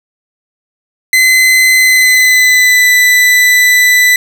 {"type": "tone with pitch glide", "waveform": "40% pulse", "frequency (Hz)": [2040, 1990], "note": ["C7", "B6"], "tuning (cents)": [-44, 13], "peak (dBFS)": -4, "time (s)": [1.13, 4.16], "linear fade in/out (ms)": 2, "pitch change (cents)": -43, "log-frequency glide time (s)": [1.76, 2.89], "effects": ["7-bit"]}